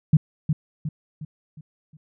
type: tone with echo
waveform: sine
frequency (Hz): 153.1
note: D#3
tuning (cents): -28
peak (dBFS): -10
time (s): 0.13-0.17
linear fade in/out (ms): 5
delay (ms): 360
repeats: 5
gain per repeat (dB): -7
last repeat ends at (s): 1.97
effects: none